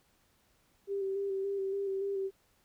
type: tone with vibrato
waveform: sine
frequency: 392 Hz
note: G4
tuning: in tune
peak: -31 dBFS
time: 0.87-2.31 s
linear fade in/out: 50 ms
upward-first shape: square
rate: 3.5 Hz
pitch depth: 23 cents each way
effects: pink hiss -70 dBFS RMS until 2.64 s